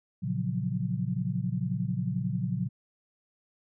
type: chord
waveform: sine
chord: Gb major seventh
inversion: first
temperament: equal with one note detuned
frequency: 116.54 / 138.59 / 174.61 / 185.85 Hz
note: Bb2 / Db3 / F3 / Gb3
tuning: 0 / 0 / 0 / +8 cents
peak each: -33 dBFS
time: 0.22-2.69 s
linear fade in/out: 20 ms
effects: none